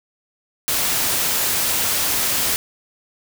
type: noise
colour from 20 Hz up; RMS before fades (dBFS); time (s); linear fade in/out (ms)
white; -20; 0.68-2.56; 0
effects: none